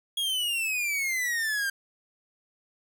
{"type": "exponential sweep", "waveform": "45% pulse", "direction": "down", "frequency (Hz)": [3322, 1576], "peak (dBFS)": -26, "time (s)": [0.17, 1.7], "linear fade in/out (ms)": 5, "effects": []}